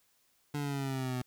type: exponential sweep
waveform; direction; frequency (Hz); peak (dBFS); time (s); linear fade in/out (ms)
25% pulse; down; 147 to 124.4; -29; 0.54-1.22; 5
effects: white hiss -71 dBFS RMS until 1.26 s